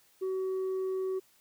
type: tone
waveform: sine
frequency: 377.6 Hz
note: F#4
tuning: 35 cents sharp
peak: -27 dBFS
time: 0.21-1.2 s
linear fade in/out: 20 ms
effects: tanh soft clip ceiling -29 dBFS + white hiss -65 dBFS RMS until 1.4 s